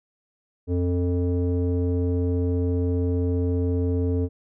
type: tone with low-pass filter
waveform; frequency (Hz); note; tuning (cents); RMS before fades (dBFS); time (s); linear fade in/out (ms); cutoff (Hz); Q
square; 88.5; F2; +23; -23; 0.67-4.29; 50; 380; 8.1
effects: none